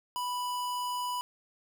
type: tone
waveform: square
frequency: 987.8 Hz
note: B5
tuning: in tune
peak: -32 dBFS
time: 0.16-1.21 s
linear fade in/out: 0 ms
effects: none